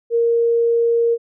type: tone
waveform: sine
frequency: 466.2 Hz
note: A#4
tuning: in tune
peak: -13 dBFS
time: 0.1-1.18 s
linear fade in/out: 50 ms
effects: none